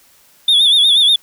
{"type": "tone with vibrato", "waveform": "sine", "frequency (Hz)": 3520, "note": "A7", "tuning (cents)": 0, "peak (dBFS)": -5, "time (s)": [0.48, 1.16], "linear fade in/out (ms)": 5, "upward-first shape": "sine", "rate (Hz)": 8.3, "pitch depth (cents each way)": 91, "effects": ["tanh soft clip ceiling -7 dBFS", "white hiss -50 dBFS RMS until 1.22 s"]}